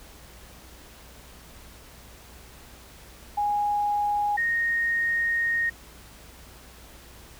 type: tone pair in turn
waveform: sine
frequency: 825 / 1858 Hz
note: G#5 / A#6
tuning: -12 / -6 cents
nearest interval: octave + major second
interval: 1406 cents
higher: second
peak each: -22 dBFS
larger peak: neither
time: 3.37-4.37 / 4.37-5.7 s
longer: second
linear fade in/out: 10 ms
effects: added 60 Hz sine -51 dBFS peak until 7.39 s + pink hiss -49 dBFS RMS until 7.39 s